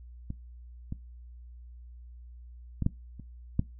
clicks, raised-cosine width 5 ms, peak -23 / -22 / -17 / -12 / -30 / -12 dBFS, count 6, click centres 0.304 / 0.924 / 2.823 / 2.864 / 3.197 / 3.594 s, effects noise-tail reverb RT60 0.2 s tail -20 dB re dry + added 60 Hz sine -45 dBFS peak until 3.79 s

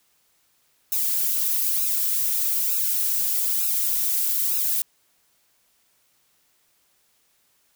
violet noise with flanger, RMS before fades -23 dBFS, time 0.92-4.82 s, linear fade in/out 2 ms, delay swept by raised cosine 0.76 to 4.06 ms, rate 1.1 Hz, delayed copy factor +0.9, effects white hiss -65 dBFS RMS until 7.75 s

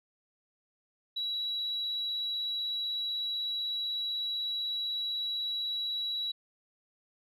sine tone with vibrato, 3904 Hz, B7, 21 cents flat, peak -30 dBFS, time 1.16-6.32 s, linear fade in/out 10 ms, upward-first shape triangle, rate 16 Hz, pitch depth 8 cents each way, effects tanh soft clip ceiling -26 dBFS

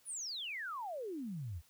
sine exponential sweep, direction down, 10548 to 73.42 Hz, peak -39 dBFS, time 0.05-1.62 s, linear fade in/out 50 ms, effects white hiss -68 dBFS RMS until 1.69 s

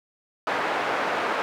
pink band-pass noise, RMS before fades -26 dBFS, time 0.47-1.42 s, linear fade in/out 0 ms, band 570 to 1700 Hz, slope 12 dB/octave, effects none

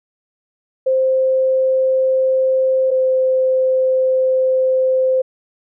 sine tone pair in turn, 523.3 / 519.4 Hz, C5 / C5, 0 / -13 cents, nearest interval unison, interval 13 cents, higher first, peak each -12 / -12 dBFS, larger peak neither, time 0.86-2.91 / 2.91-5.22 s, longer second, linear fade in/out 10 ms, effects none

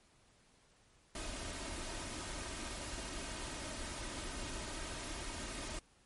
pink noise with comb filter, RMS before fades -43 dBFS, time 1.15-5.79 s, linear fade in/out 2 ms, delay 3.2 ms, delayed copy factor +0.5, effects pink hiss -68 dBFS RMS until 6.05 s + MP3 48 kbps

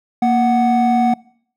triangle tone pair together, 233.7 / 742 Hz, A#3 / F#5, +5 / +5 cents, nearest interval octave + minor sixth, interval 2000 cents, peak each -12 dBFS, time 0.22-1.14 s, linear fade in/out 5 ms, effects noise-tail reverb RT60 0.6 s tail -24 dB re dry + tanh soft clip ceiling -4 dBFS

